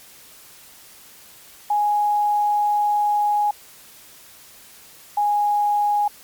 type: tone pair in turn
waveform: sine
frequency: 830.6 / 827.2 Hz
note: G#5 / G#5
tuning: 0 / -7 cents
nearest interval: unison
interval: 7 cents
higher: first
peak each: -16 dBFS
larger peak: neither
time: 1.7-3.51 / 5.17-6.08 s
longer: first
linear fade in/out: 5 ms
effects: white hiss -46 dBFS RMS until 6.23 s + MP3 96 kbps